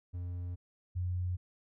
triangle / sine tone pair in turn, 88.6 / 89.89 Hz, F2 / F#2, +25 / -50 cents, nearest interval unison, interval 25 cents, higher second, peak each -34 / -31 dBFS, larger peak second, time 0.13-0.56 / 0.95-1.37 s, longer first, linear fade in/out 20 ms, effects none

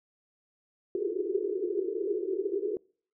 white band-pass noise, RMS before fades -31 dBFS, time 0.95-2.77 s, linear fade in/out 2 ms, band 350 to 430 Hz, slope 96 dB/octave, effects noise-tail reverb RT60 0.5 s tail -26 dB re dry

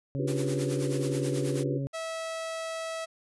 harmonic tone, 137.8 Hz, C#3, 10 cents flat, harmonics 1 / 2 / 3 / 4, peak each -30 / -36 / -43 / -41 dBFS, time 0.15-1.87 s, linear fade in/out 0 ms
sine chord, G dominant seventh, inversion second, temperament just, 294 / 352.8 / 392 / 490 Hz, D4 / F4 / G4 / B4, +2 / +18 / 0 / -14 cents, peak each -35 dBFS, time 0.18-1.79 s, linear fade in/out 20 ms
white noise with tremolo, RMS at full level -38 dBFS, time 0.27-1.64 s, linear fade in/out 10 ms, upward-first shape sine, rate 9.3 Hz, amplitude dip 70%
sawtooth tone, 651 Hz, E5, 22 cents flat, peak -29 dBFS, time 1.93-3.06 s, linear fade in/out 20 ms
effects resampled to 24000 Hz

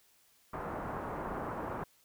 white low-pass noise, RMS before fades -39 dBFS, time 0.53-1.84 s, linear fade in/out 5 ms, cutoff 1200 Hz, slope 24 dB/octave, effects white hiss -67 dBFS RMS until 2.04 s

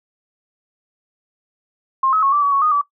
sine tone with pitch steps, 1064 / 1280 / 1098 / 1166 / 1135 / 1110 / 1236 / 1152 Hz, C6 / D#6 / C#6 / D6 / C#6 / C#6 / D#6 / D6, +29 / +49 / -17 / -13 / +41 / +2 / -12 / -34 cents, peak -13 dBFS, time 2.03-2.814 s, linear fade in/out 5 ms, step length 98 ms, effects noise-tail reverb RT60 0.1 s tail -19 dB re dry

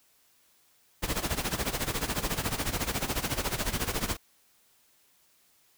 pink noise with tremolo, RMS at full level -28 dBFS, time 1.02-4.17 s, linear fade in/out 20 ms, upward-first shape sine, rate 14 Hz, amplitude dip 80%, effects white hiss -65 dBFS RMS until 5.77 s

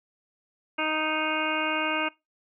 harmonic tone, 311.1 Hz, D#4, in tune, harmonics 1 / 2 / 3 / 4 / 5 / 7 / 8 / 9, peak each -33 / -33 / -33 / -33 / -33 / -33 / -33 / -33 dBFS, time 0.78-2.09 s, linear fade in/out 10 ms, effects noise-tail reverb RT60 0.2 s tail -21 dB re dry

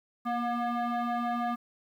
sine tone with frequency modulation, 242.6 Hz, B3, 31 cents flat, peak -25 dBFS, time 0.25-1.56 s, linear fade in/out 20 ms, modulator 479 Hz, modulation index 2.2, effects tanh soft clip ceiling -27 dBFS + 10-bit

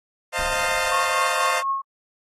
15% pulse chord, F dominant seventh, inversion second, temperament equal with one note detuned, 523.3 / 622.3 / 698.5 / 897.5 Hz, C5 / Eb5 / F5 / A5, 0 / 0 / 0 / +34 cents, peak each -21 dBFS, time 0.32-1.63 s, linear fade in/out 50 ms
brown noise with exponential decay, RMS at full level -34 dBFS, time 0.39-1.73 s, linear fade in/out 1 ms, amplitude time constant 290 ms
sine tone with tremolo, 1088 Hz, C#6, 33 cents flat, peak -19 dBFS, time 0.91-1.82 s, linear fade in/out 10 ms, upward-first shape triangle, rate 4.1 Hz, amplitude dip 75%
effects AAC 32 kbps

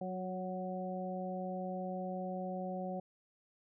harmonic tone with a mistuned harmonic, 185 Hz, F#3, in tune, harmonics 1 / 2 / 3 / 4, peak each -40 / -47 / -42 / -43 dBFS, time 0.01-3 s, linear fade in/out 5 ms, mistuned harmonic 2, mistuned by -20 cents, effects none

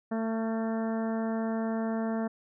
harmonic tone with a mistuned harmonic, 223.8 Hz, A3, 30 cents sharp, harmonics 1 / 2 / 3 / 4 / 5 / 6 / 7 / 8, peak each -29 / -37 / -36 / -43 / -46 / -47 / -49 / -49 dBFS, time 0.11-2.28 s, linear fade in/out 10 ms, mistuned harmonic 6, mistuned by +29 cents, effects none

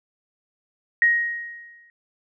sine tone with exponential decay, 1880 Hz, A#6, 14 cents sharp, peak -12 dBFS, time 1.02-1.9 s, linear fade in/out 1 ms, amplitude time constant 190 ms, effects none

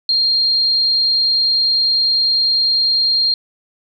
sine tone, 4210 Hz, C8, 10 cents sharp, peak -12 dBFS, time 0.09-3.34 s, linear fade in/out 2 ms, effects none

